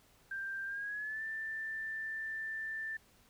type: tone with pitch glide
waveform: sine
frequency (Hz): 1581 to 1774.6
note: G6 to A6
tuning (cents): +14 to +14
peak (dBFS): -37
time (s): 0.31-2.97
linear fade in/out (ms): 5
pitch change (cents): +200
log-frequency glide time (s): 0.66-1.23
effects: pink hiss -66 dBFS RMS until 3.29 s